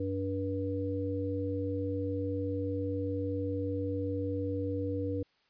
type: harmonic tone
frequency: 96.5 Hz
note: G2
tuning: 27 cents flat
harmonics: 1 / 3 / 5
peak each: -35 / -35 / -35 dBFS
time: 0-5.23 s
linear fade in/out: 5 ms
effects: white hiss -70 dBFS RMS until 5.49 s + resampled to 11025 Hz